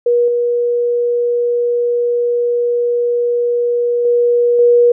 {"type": "tone with level steps", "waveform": "sine", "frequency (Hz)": 480, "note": "B4", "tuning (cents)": -49, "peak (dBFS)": [-9, -12, -9, -6], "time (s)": [0.06, 4.92], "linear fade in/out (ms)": 5, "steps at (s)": [0.28, 4.05, 4.59], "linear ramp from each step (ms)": 2, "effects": []}